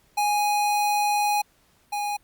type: tone pair in turn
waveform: square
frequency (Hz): 829 / 824.6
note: G#5 / G#5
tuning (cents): -3 / -13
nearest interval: unison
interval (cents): 10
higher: first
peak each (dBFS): -21 / -26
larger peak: first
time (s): 0.17-1.42 / 1.92-2.17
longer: first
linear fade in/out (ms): 10
effects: pink hiss -62 dBFS RMS until 2.23 s + Opus 48 kbps